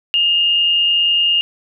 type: tone with amplitude modulation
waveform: sine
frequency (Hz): 2833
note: F7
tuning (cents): +24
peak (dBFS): -10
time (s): 0.14-1.41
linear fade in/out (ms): 0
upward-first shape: sine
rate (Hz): 170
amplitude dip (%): 35
effects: none